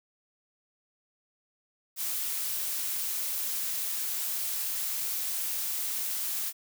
blue noise, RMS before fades -32 dBFS, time 1.96-6.53 s, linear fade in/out 50 ms, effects none

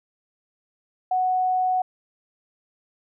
sine tone, 740 Hz, F#5, in tune, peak -19 dBFS, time 1.11-1.82 s, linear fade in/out 5 ms, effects none

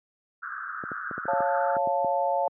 pink band-pass noise, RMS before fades -35 dBFS, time 0.42-1.78 s, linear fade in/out 20 ms, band 1200 to 1600 Hz, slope 96 dB/octave
clicks, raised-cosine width 2 ms, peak -22 dBFS, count 10, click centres 0.838 / 0.917 / 1.112 / 1.18 / 1.255 / 1.334 / 1.405 / 1.767 / 1.873 / 2.046 s
sine chord, Db augmented, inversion none, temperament equal, 554.4 / 698.5 / 880 Hz, Db5 / F5 / A5, 0 / 0 / 0 cents, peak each -27 dBFS, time 1.28-2.48 s, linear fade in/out 2 ms
effects high-pass 150 Hz 12 dB/octave

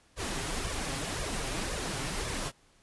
pink noise with flanger, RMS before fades -34 dBFS, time 0.16-2.52 s, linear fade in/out 50 ms, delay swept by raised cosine 1.7 to 7.6 ms, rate 1.9 Hz, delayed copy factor +0.65, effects pink hiss -64 dBFS RMS until 2.82 s + resampled to 24000 Hz

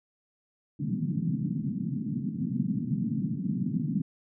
white band-pass noise, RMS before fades -30 dBFS, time 0.79-4.02 s, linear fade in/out 10 ms, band 130 to 250 Hz, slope 48 dB/octave, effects none

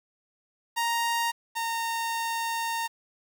sawtooth tone pair in turn, 932.3 / 918.9 Hz, A#5 / A#5, 0 / -25 cents, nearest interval unison, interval 25 cents, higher first, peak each -21 / -24 dBFS, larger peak first, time 0.76-1.32 / 1.55-2.88 s, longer second, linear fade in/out 20 ms, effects 9-bit

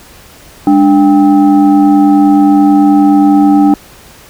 sine tone with frequency modulation, 293.7 Hz, D4, in tune, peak -3 dBFS, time 0.67-3.74 s, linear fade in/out 2 ms, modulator 498 Hz, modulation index 0.72, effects pink hiss -37 dBFS RMS until 4.29 s

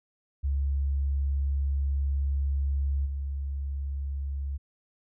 sine tone with level steps, 69.4 Hz, C#2, 3 cents sharp, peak -24 / -29 dBFS, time 0.43-4.58 s, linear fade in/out 20 ms, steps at 3.05 s, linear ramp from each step 20 ms, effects none

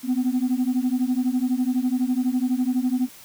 sine beating tone pair, 246.7 / 258.7 Hz, B3 / C4, -2 / -19 cents, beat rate 12 Hz, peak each -21 dBFS, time 0.03-3.09 s, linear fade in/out 50 ms, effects tanh soft clip ceiling -16 dBFS + white hiss -46 dBFS RMS until 3.24 s

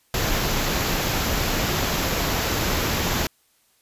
pink band-stop noise, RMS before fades -23 dBFS, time 0.14-3.27 s, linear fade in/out 2 ms, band 7600 to 11000 Hz, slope 96 dB/octave, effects white hiss -63 dBFS RMS until 3.81 s + resampled to 32000 Hz

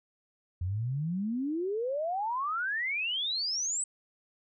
sine exponential sweep, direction up, 85.1 to 8190 Hz, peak -29 dBFS, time 0.61-3.84 s, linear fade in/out 5 ms, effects none

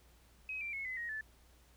sine tone with pitch steps, 2539 / 2355 / 2185 / 2027 / 1880.3 / 1744.2 Hz, D#7 / D7 / C#7 / B6 / A#6 / A6, +34 / +4 / -26 / +45 / +14 / -16 cents, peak -38 dBFS, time 0.49-1.21 s, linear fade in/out 2 ms, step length 120 ms, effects added 60 Hz sine -63 dBFS peak until 1.76 s + pink hiss -67 dBFS RMS until 1.76 s

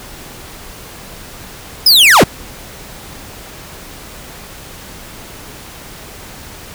45% pulse linear sweep, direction down, 5220 to 62 Hz, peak -4 dBFS, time 1.86-2.24 s, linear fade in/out 5 ms, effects pink hiss -33 dBFS RMS until 6.74 s

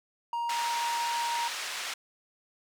triangle tone, 940 Hz, A#5, 14 cents sharp, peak -27 dBFS, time 0.33-1.48 s, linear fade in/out 2 ms
pink band-pass noise, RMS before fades -36 dBFS, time 0.49-1.94 s, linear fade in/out 5 ms, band 1300 to 6900 Hz, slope 12 dB/octave
effects none

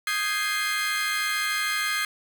30% pulse chord, Ab major seventh, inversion second, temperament equal, 1244.5 / 1568 / 1661.2 / 2093 Hz, Eb6 / G6 / Ab6 / C7, 0 / 0 / 0 / 0 cents, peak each -28 / -30 / -28 / -25 dBFS, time 0.07-2.05 s, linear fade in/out 2 ms, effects none

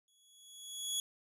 20% pulse tone with exponential growth, 3362 Hz, G#7, 20 cents sharp, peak -26 dBFS, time 0.08-1 s, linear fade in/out 1 ms, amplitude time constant 200 ms, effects none

